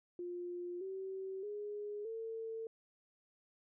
sine tone with pitch steps, 352.8 / 382.5 / 414.7 / 449.7 Hz, F4 / G4 / G#4 / A4, +18 / -42 / -3 / +38 cents, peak -40 dBFS, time 0.19-2.67 s, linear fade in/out 2 ms, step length 620 ms, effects none

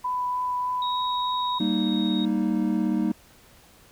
sine tone with vibrato, 995 Hz, B5, 13 cents sharp, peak -24 dBFS, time 0.04-1.59 s, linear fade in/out 10 ms, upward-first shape triangle, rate 3.3 Hz, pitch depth 9 cents each way
sine tone with pitch glide, 3783 to 3757 Hz, A#7 to A#7, +25 to +13 cents, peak -31 dBFS, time 0.82-2.25 s, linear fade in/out 2 ms, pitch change -12 cents, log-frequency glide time 0.95-2.03 s
triangle chord, Eb major, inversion first, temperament equal, 196 / 233.1 / 311.1 Hz, G3 / Bb3 / Eb4, 0 / 0 / 0 cents, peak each -24 dBFS, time 1.6-3.12 s, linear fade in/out 5 ms
effects pink hiss -54 dBFS RMS until 3.91 s

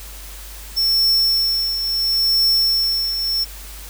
square tone with tremolo, 5400 Hz, E8, 41 cents sharp, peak -13 dBFS, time 0.76-3.45 s, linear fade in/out 20 ms, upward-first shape triangle, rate 0.73 Hz, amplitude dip 60%, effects added 50 Hz sine -35 dBFS peak until 3.89 s + white hiss -38 dBFS RMS until 3.89 s

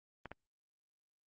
clicks, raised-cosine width 0.5 ms, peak -29 dBFS, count 2, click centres 0.257 / 0.316 s, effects Opus 24 kbps

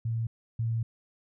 sine tone pair in turn, 114.2 / 114.2 Hz, A#2 / A#2, -35 / -35 cents, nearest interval unison, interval 0 cents, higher neither, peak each -27 / -26 dBFS, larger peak second, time 0.05-0.27 / 0.59-0.83 s, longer second, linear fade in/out 5 ms, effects none

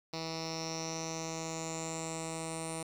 10% pulse tone with low-pass filter sweep, 162.1 Hz, E3, 29 cents flat, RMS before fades -39 dBFS, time 0.13-2.83 s, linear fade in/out 5 ms, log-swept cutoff 4900 to 9100 Hz, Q 8.3, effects 10-bit

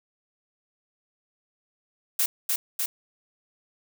blue noise with echo, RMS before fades -23 dBFS, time 2.19-2.26 s, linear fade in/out 5 ms, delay 300 ms, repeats 2, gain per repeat -2 dB, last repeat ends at 2.86 s, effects none

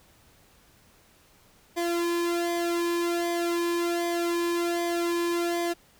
sawtooth tone with flanger, 343.3 Hz, F4, 30 cents flat, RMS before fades -27 dBFS, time 1.76-5.74 s, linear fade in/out 20 ms, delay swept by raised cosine 0.73 to 1.54 ms, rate 1.3 Hz, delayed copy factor -0.75, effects pink hiss -59 dBFS RMS until 5.99 s

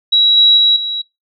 sine tone with level steps, 3880 Hz, B7, 31 cents flat, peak -7 / -5 / -7 / -17 dBFS, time 0.12-1.02 s, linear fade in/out 10 ms, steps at 0.37 / 0.57 / 0.76 s, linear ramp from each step 5 ms, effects noise-tail reverb RT60 0.2 s tail -21 dB re dry

